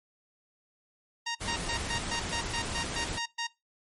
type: tone bursts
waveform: 10% pulse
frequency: 932.3 Hz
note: A#5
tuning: in tune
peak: -22 dBFS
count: 11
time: 1.26-3.472 s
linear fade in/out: 10 ms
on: 92 ms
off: 120 ms
type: noise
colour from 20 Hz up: pink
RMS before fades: -35 dBFS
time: 1.4-3.19 s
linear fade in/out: 20 ms
effects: noise-tail reverb RT60 0.2 s tail -20 dB re dry + MP3 48 kbps